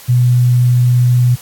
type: tone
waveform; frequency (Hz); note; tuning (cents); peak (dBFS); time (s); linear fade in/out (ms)
sine; 123.47; B2; 0; -7; 0.08-1.36; 20
effects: white hiss -36 dBFS RMS until 1.41 s + AAC 64 kbps

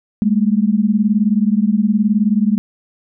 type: beating tone pair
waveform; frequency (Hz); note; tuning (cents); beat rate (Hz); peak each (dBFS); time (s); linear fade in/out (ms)
sine; 202.5 / 221.5; G#3 / A3; -43 / +12; 19; -14 / -15; 0.22-2.58; 0
effects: none

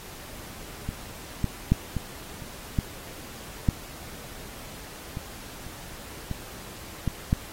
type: clicks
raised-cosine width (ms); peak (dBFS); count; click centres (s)
5; -17 / -11 / -6 / -15 / -27 / -10 / -7 / -20 / -28 / -17 / -13 / -8; 12; 0.89 / 1.443 / 1.72 / 1.967 / 2.422 / 2.788 / 3.688 / 5.171 / 5.666 / 6.313 / 7.077 / 7.329
effects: pink hiss -43 dBFS RMS until 7.52 s + AAC 48 kbps

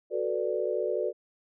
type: chord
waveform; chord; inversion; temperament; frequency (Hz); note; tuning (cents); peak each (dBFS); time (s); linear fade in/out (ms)
sine; B minor seventh; second; equal; 370 / 440 / 493.9 / 587.3; F#4 / A4 / B4 / D5; 0 / 0 / 0 / 0; -32; 0.1-1.13; 50
effects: none

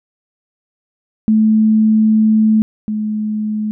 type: tone pair in turn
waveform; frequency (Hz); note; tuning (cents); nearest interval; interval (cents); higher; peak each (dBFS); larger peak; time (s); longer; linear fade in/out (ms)
sine; 217.6 / 213.7; A3 / G#3; -19 / +50; unison; 31; first; -8 / -16; first; 1.28-2.62 / 2.88-3.71; first; 0
effects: none

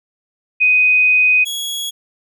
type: tone pair in turn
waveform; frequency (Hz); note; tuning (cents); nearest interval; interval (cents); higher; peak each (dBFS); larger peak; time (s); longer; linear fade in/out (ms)
sine / sawtooth; 2500 / 3337; D#7 / G#7; +8 / +8; perfect fourth; 500; second; -9 / -18; first; 0.6-1.45 / 1.45-1.91; first; 20
effects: none

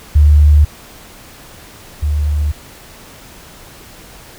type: tone pair in turn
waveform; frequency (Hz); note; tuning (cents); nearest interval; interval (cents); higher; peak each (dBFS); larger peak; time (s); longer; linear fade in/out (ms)
sine; 74.2 / 74.2; D2 / D2; +18 / +18; unison; 0; neither; -4 / -12; first; 0.15-0.65 / 2.02-2.52; neither; 10
effects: pink hiss -38 dBFS RMS until 4.38 s

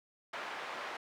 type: band-pass noise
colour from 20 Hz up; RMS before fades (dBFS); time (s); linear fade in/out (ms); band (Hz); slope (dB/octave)
pink; -42; 0.33-0.97; 5; 700 to 2300; 12
effects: none

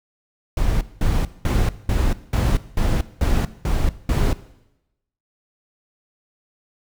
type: noise bursts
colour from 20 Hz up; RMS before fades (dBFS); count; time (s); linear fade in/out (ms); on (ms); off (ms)
brown; -18; 9; 0.57-4.33; 2; 240; 200
effects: noise-tail reverb RT60 0.9 s tail -17 dB re dry

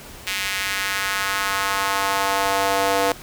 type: tone with high-pass filter sweep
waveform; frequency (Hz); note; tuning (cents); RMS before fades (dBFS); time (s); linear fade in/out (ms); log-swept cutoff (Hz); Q
square; 98; G2; 0; -22; 0.27-3.12; 0; 2300 to 550; 1.6
effects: pink hiss -40 dBFS RMS until 3.22 s

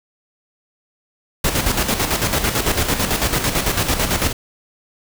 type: noise with tremolo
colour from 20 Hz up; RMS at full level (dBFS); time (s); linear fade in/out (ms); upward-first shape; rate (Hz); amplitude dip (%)
pink; -17; 1.44-4.33; 5; square; 9; 55
effects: none

